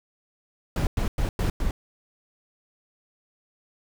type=noise bursts; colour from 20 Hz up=brown; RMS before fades=-24 dBFS; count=5; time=0.76-1.71 s; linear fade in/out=2 ms; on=110 ms; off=100 ms; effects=none